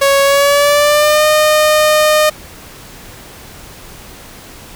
sawtooth tone with pitch glide, 554.4 to 611.6 Hz, C#5 to D#5, 0 to -30 cents, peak -4 dBFS, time 0.01-2.3 s, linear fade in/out 10 ms, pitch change +170 cents, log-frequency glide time 0.23-1.26 s, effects pink hiss -35 dBFS RMS until 4.75 s

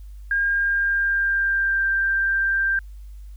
sine tone with pitch glide, 1615 to 1579 Hz, G#6 to G6, -49 to +12 cents, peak -18 dBFS, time 0.31-2.79 s, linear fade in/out 2 ms, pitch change -39 cents, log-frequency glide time 0.41-1.87 s, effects added 50 Hz sine -36 dBFS peak until 3.36 s + white hiss -63 dBFS RMS until 3.36 s

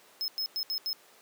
square tone bursts at uneven times, 5170 Hz, E8, 34 cents flat, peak -30 dBFS, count 5, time 0.21-0.28 / 0.38-0.46 / 0.56-0.63 / 0.7-0.78 / 0.86-0.93 s, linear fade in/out 0 ms, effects pink hiss -57 dBFS RMS until 1.21 s + high-pass 400 Hz 12 dB/octave

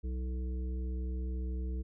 harmonic tone with a mistuned harmonic, 63 Hz, B1, 35 cents sharp, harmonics 1 / 3 / 5 / 7, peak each -33 / -46 / -48 / -51 dBFS, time 0.03-1.83 s, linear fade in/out 20 ms, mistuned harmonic 5, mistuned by +43 cents, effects none

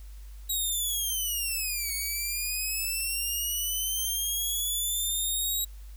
5% pulse linear two-way sweep, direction down then up, 3847 to 2217 to 3847 Hz, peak -20 dBFS, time 0.49-5.65 s, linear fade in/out 10 ms, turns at 1.93 s, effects added 50 Hz sine -41 dBFS peak until 5.96 s + white hiss -59 dBFS RMS until 5.96 s

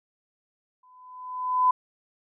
sine tone with exponential growth, 1007 Hz, B5, 33 cents sharp, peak -15 dBFS, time 0.83-1.71 s, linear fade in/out 5 ms, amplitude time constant 190 ms, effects none

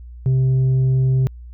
sine tone with tanh clipping, 130.81 Hz, C3, in tune, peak -14 dBFS, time 0.26-1.27 s, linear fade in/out 0 ms, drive 3 dB, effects added 60 Hz sine -34 dBFS peak until 1.53 s

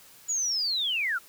sine linear sweep, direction down, 6970 to 1294 Hz, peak -25 dBFS, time 0.28-1.19 s, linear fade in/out 20 ms, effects white hiss -53 dBFS RMS until 1.28 s

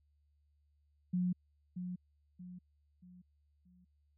sine tone with echo, 180 Hz, F#3, 47 cents flat, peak -30 dBFS, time 1.13-1.33 s, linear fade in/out 10 ms, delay 630 ms, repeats 4, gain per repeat -8 dB, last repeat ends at 3.85 s, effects added 73 Hz sine -70 dBFS peak until 4.17 s

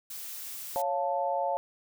blue noise, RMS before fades -40 dBFS, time 0.1-0.82 s, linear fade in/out 5 ms
sine chord, Db augmented, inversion none, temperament equal, 554.4 / 698.5 / 880 Hz, Db5 / F5 / A5, 0 / 0 / 0 cents, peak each -31 dBFS, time 0.76-1.57 s, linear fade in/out 0 ms
effects none

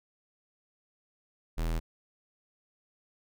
square tone, 40.9 Hz, E1, 13 cents flat, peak -29 dBFS, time 1.57-1.8 s, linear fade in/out 20 ms, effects none

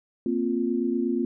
sine chord, Bb suspended second, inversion none, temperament equal, 233.1 / 261.6 / 349.2 Hz, Bb3 / C4 / F4, 0 / 0 / 0 cents, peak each -27 dBFS, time 0.26-1.25 s, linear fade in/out 2 ms, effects none

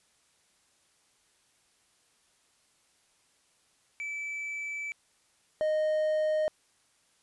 triangle tone pair in turn, 2311 / 618.5 Hz, D7 / D#5, -28 / -10 cents, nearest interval octave + major seventh, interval 2282 cents, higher first, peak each -32 / -23 dBFS, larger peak second, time 4-4.92 / 5.61-6.48 s, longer first, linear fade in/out 0 ms, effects white hiss -68 dBFS RMS until 7.22 s + resampled to 24000 Hz

